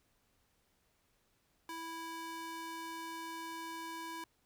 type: tone with high-pass filter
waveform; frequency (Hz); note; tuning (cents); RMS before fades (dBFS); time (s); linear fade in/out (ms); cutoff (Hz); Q
square; 329.1; E4; -3; -44; 1.69-4.24; 2; 660; 1.9
effects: pink hiss -75 dBFS RMS until 4.45 s